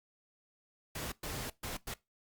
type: noise bursts at uneven times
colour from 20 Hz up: pink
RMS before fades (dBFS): -40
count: 4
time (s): 0.95-1.12 / 1.23-1.5 / 1.63-1.77 / 1.87-1.94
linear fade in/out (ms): 5
effects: noise-tail reverb RT60 0.2 s tail -20 dB re dry + Opus 48 kbps